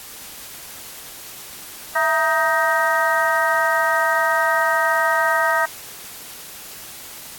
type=harmonic tone with a mistuned harmonic; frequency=313.5 Hz; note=D#4; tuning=13 cents sharp; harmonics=2 / 3 / 4 / 5 / 6; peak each=-22 / -22 / -22 / -22 / -22 dBFS; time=1.95-5.66 s; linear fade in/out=10 ms; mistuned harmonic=2; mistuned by=+95 cents; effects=white hiss -37 dBFS RMS until 7.38 s + AAC 64 kbps